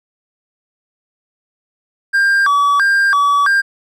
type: tone with vibrato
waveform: triangle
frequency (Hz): 1350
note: E6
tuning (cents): +41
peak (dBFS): -8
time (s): 2.13-3.62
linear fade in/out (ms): 20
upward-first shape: square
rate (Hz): 1.5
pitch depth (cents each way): 290
effects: none